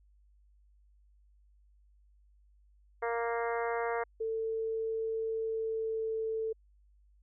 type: harmonic tone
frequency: 233.1 Hz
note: A#3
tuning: in tune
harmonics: 2 / 3 / 4 / 5 / 6 / 7 / 8 / 9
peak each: -33 / -37 / -39 / -41 / -43 / -44 / -45 / -46 dBFS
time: 3.02-4.04 s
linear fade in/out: 10 ms
type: tone with pitch glide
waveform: sine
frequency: 446.4 to 443.6 Hz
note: A4 to A4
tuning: +25 to +14 cents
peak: -31 dBFS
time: 4.2-6.53 s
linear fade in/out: 10 ms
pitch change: -11 cents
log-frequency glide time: 5.34-6.16 s
effects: added 50 Hz sine -61 dBFS peak until 7.22 s